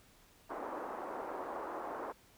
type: band-pass noise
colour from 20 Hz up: white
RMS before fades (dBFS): -42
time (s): 0.49-2.13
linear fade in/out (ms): 20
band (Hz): 300 to 1100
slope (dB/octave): 24
effects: pink hiss -64 dBFS RMS until 2.37 s